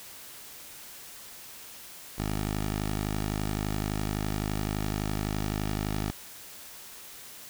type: tone with low-pass filter sweep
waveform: 10% pulse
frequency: 51.8 Hz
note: G#1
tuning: 4 cents flat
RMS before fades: -31 dBFS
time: 2.18-6.11 s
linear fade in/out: 5 ms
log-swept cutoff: 11000 to 6000 Hz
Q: 1.1
effects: white hiss -46 dBFS RMS until 7.49 s